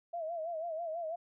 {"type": "tone with vibrato", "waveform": "sine", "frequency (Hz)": 659.3, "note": "E5", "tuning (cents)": 0, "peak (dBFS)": -35, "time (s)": [0.13, 1.16], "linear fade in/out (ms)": 10, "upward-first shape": "sine", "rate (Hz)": 6.1, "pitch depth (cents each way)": 95, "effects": []}